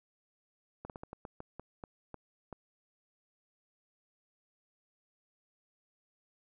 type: slowing click train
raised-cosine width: 1 ms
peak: -29 dBFS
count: 11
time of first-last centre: 0.85-2.527 s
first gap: 48 ms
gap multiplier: 1.26
effects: none